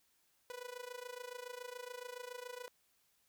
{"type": "tone with amplitude modulation", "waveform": "sawtooth", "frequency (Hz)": 493.9, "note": "B4", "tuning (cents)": 0, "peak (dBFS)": -38, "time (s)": [0.5, 2.68], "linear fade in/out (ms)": 0, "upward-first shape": "sine", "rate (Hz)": 27.1, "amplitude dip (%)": 85, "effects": ["white hiss -75 dBFS RMS until 3.28 s"]}